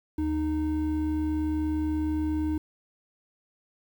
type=tone pair together; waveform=triangle; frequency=77 / 308 Hz; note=D#2 / D#4; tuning=-17 / -17 cents; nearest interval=2 octaves; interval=2400 cents; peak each=-29 / -24 dBFS; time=0.18-2.58 s; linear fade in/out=5 ms; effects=9-bit